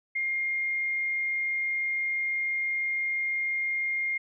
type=tone; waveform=sine; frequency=2123 Hz; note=C7; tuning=25 cents sharp; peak=-26 dBFS; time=0.15-4.18 s; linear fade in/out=10 ms; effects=none